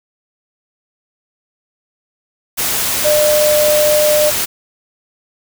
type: tone in noise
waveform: sine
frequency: 600 Hz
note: D5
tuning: 37 cents sharp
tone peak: -10 dBFS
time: 3.04-4.31 s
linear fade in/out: 20 ms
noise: white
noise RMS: -17 dBFS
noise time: 2.57-4.46 s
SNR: +4 dB
effects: none